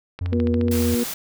click train, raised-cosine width 0.3 ms, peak -18 dBFS, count 10, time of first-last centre 0.19-0.824 s, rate 14.2 Hz
triangle tone with vibrato, 86.6 Hz, F2, 14 cents flat, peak -20 dBFS, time 0.21-0.95 s, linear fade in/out 5 ms, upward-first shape square, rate 2.8 Hz, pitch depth 43 cents each way
harmonic tone, 119.6 Hz, A#2, 45 cents sharp, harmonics 2 / 3 / 4, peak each -20 / -30 / -25 dBFS, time 0.32-1.04 s, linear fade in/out 10 ms
white noise, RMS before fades -30 dBFS, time 0.71-1.14 s, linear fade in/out 5 ms
effects none

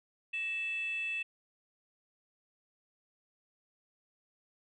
sine tone with frequency modulation, 2637 Hz, E7, in tune, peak -32 dBFS, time 0.33-1.23 s, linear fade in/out 10 ms, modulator 754 Hz, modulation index 0.31, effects tanh soft clip ceiling -28 dBFS

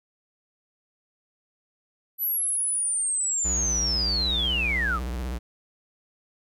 sine linear sweep, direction down, 12000 to 1139 Hz, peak -23 dBFS, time 2.18-5 s, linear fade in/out 50 ms
square tone with vibrato, 61.74 Hz, B1, in tune, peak -29 dBFS, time 3.44-5.39 s, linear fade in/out 20 ms, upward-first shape sine, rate 16 Hz, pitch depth 150 cents each way
effects none

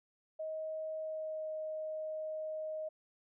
sine tone with pitch glide, 630 to 624.6 Hz, D#5 to D#5, +21 to +7 cents, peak -37 dBFS, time 0.39-2.89 s, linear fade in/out 10 ms, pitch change -14 cents, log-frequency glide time 0.99-1.52 s, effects none

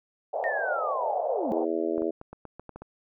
white band-pass noise, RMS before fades -30 dBFS, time 0.33-1.65 s, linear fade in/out 10 ms, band 510 to 760 Hz, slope 48 dB/octave
sine linear sweep, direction down, 1864.7 to 197.1 Hz, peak -29 dBFS, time 0.44-1.52 s, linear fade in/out 0 ms
harmonic tone, 82.41 Hz, E2, in tune, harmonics 3 / 4 / 5 / 6 / 7 / 8, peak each -38 / -29 / -30 / -36 / -34 / -36 dBFS, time 1.51-2.11 s, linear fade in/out 10 ms
clicks, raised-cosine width 1 ms, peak -27 dBFS, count 9, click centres 1.98 / 2.021 / 2.214 / 2.33 / 2.453 / 2.596 / 2.693 / 2.76 / 2.82 s
effects none

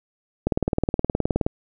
click train, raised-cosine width 2 ms, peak -7 dBFS, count 20, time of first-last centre 0.47-1.465 s, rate 19.1 Hz, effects none

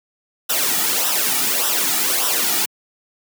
white noise with flanger, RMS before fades -19 dBFS, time 0.49-2.66 s, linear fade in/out 10 ms, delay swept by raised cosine 0.44 to 1.94 ms, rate 1.7 Hz, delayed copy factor -0.7, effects high-pass 200 Hz 12 dB/octave

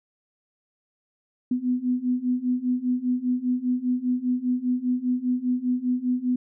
sine beating tone pair, 246.9 / 251.9 Hz, B3 / B3, 0 / +34 cents, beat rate 5 Hz, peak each -26 / -24 dBFS, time 1.51-6.36 s, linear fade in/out 5 ms, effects none

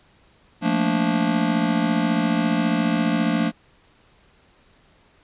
square chord, Bb major seventh, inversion second, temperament just, 174.81 / 218.5 / 233.1 / 291.4 Hz, F3 / A3 / Bb3 / D4, +2 / -12 / 0 / -13 cents, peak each -25 dBFS, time 0.61-3.52 s, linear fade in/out 50 ms, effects pink hiss -57 dBFS RMS until 5.23 s + resampled to 8000 Hz

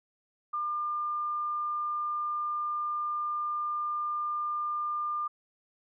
sine tone, 1200 Hz, D6, 37 cents sharp, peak -29 dBFS, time 0.53-5.28 s, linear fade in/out 10 ms, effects none

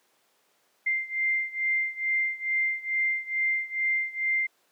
sine beating tone pair, 2093 / 2095.3 Hz, C7 / C7, 0 / +2 cents, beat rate 2.3 Hz, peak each -27 / -29 dBFS, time 0.86-4.47 s, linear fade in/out 10 ms, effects pink hiss -67 dBFS RMS until 4.71 s + high-pass 400 Hz 12 dB/octave

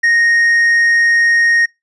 sine tone with hard clipping, 1862 Hz, A#6, 2 cents flat, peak -10 dBFS, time 0.03-1.66 s, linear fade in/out 10 ms, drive 3 dB, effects noise-tail reverb RT60 0.2 s tail -24 dB re dry + resampled to 24000 Hz

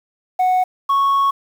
sine tone pair in turn, 738 / 1105.8 Hz, F#5 / C#6, -5 / -5 cents, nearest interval perfect fifth, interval 700 cents, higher second, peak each -10 dBFS, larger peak neither, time 0.39-0.64 / 0.89-1.31 s, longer second, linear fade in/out 10 ms, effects tanh soft clip ceiling -12 dBFS + 7-bit

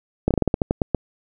slowing click train, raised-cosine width 2 ms, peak -4 dBFS, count 11, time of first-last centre 0.28-0.947 s, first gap 27 ms, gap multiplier 1.19, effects none

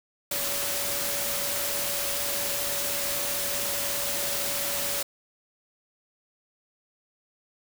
sine tone in noise, 569 Hz, C#5, 45 cents sharp, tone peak -37 dBFS, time 0.31-5.03 s, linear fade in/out 5 ms, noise white, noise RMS -29 dBFS, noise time 0.31-5.03 s, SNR -11 dB, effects none

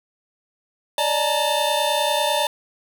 square tone cluster, 576 / 606 / 866 / 934 / 3584 Hz, D5 / D#5 / A5 / A#5 / A7, -34 / -46 / -28 / +3 / +31 cents, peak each -26 dBFS, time 0.98-2.47 s, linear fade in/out 2 ms, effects none

